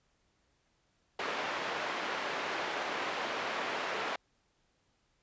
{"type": "band-pass noise", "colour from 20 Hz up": "pink", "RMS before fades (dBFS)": -36, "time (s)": [1.19, 4.16], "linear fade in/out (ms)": 5, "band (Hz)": [520, 2700], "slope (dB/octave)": 12, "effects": ["pink hiss -74 dBFS RMS until 5.22 s", "resampled to 16000 Hz"]}